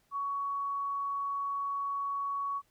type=tone; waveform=sine; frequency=1120 Hz; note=C#6; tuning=18 cents sharp; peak=-31 dBFS; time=0.11-2.62 s; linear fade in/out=50 ms; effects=pink hiss -71 dBFS RMS until 2.7 s